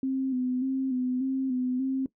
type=tone with vibrato; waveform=sine; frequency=258.8 Hz; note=C4; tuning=19 cents flat; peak=-25 dBFS; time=0.03-2.06 s; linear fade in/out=2 ms; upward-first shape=square; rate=1.7 Hz; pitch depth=42 cents each way; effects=noise-tail reverb RT60 0.1 s tail -18 dB re dry